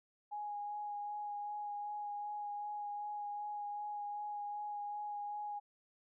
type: tone with vibrato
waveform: sine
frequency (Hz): 828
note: G#5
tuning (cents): -5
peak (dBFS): -39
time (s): 0.31-5.6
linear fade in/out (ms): 20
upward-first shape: sine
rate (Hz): 2.6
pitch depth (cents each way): 13
effects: none